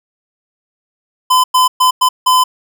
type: tone bursts at uneven times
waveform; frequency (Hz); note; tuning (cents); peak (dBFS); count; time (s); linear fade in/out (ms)
square; 1017; C6; -50; -8; 5; 1.3-1.44 / 1.54-1.68 / 1.8-1.91 / 2.01-2.09 / 2.26-2.44; 10
effects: none